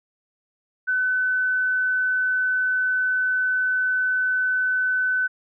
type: tone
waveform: sine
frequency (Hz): 1509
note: F#6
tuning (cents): +34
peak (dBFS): -19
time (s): 0.87-5.28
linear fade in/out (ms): 20
effects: none